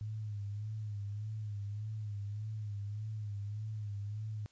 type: tone with vibrato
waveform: sine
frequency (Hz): 104.8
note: G#2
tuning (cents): +16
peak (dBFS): -37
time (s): 0.01-4.46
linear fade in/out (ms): 0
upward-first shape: sine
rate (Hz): 1.7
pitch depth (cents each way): 64
effects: white hiss -69 dBFS RMS until 4.51 s + resampled to 16000 Hz